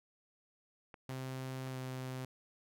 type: clicks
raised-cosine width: 0.5 ms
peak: -35 dBFS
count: 3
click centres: 0.942 / 1.11 / 1.673 s
type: tone with pitch glide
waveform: sawtooth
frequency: 130.81 to 129.46 Hz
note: C3 to C3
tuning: 0 to -18 cents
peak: -36 dBFS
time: 1.09-2.25 s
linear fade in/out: 2 ms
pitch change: -18 cents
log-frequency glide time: 1.7-1.77 s
effects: none